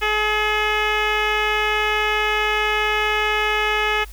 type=tone with low-pass filter; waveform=10% pulse; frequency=424.6 Hz; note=G#4; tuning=38 cents sharp; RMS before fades=-20 dBFS; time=0.01-4.05 s; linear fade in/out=20 ms; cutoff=3000 Hz; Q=1.9; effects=added 50 Hz sine -35 dBFS peak until 4.12 s + white hiss -47 dBFS RMS until 4.12 s